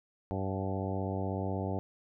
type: harmonic tone with a mistuned harmonic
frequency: 96.2 Hz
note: G2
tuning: 32 cents flat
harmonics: 1 / 2 / 3 / 4 / 5 / 6 / 7 / 8 / 9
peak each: -35 / -38 / -40 / -41 / -42 / -43 / -43 / -44 / -45 dBFS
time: 0.31-1.79 s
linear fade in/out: 0 ms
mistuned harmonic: 8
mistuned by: -32 cents
effects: none